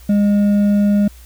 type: tone with hard clipping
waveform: triangle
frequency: 204.3 Hz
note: G#3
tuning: 28 cents flat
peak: -12 dBFS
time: 0.09-1.08 s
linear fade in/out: 5 ms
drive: 8 dB
effects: added 60 Hz sine -38 dBFS peak until 1.25 s + white hiss -47 dBFS RMS until 1.25 s